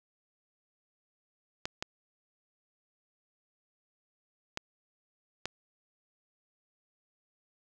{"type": "clicks", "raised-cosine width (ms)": 0.2, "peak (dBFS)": -16, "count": 4, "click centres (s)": [1.655, 1.825, 4.574, 5.456], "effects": []}